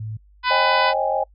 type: tone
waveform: sine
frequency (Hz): 108.9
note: A2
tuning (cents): -17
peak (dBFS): -27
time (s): 0-0.17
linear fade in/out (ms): 5
type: harmonic tone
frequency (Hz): 500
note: B4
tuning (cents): +21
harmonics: 2 / 3 / 4 / 5 / 6 / 7 / 8 / 9 / 10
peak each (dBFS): -20 / -24 / -26 / -28 / -30 / -31 / -32 / -33 / -34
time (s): 0.43-0.94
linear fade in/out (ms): 50
type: chord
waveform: sine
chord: Ab major seventh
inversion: first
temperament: equal with one note detuned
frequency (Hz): 535.5 / 622.3 / 784 / 830.6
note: C5 / Eb5 / G5 / Ab5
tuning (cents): +40 / 0 / 0 / 0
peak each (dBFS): -24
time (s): 0.5-1.24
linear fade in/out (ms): 10
effects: noise-tail reverb RT60 0.1 s tail -26 dB re dry + added 50 Hz sine -49 dBFS peak until 1.34 s